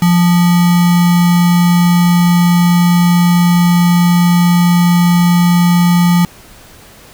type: tone with sample-and-hold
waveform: sine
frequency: 174.61 Hz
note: F3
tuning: in tune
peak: -6 dBFS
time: 0.02-6.25 s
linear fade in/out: 2 ms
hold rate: 1050 Hz
effects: pink hiss -39 dBFS RMS until 7.13 s